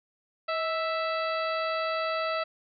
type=harmonic tone with a mistuned harmonic; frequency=659.3 Hz; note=E5; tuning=in tune; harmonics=1 / 2 / 3 / 4 / 5 / 6 / 7; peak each=-30 / -31 / -38 / -38 / -46 / -42 / -43 dBFS; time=0.48-2.44 s; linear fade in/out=10 ms; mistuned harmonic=1; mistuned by=-51 cents; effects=none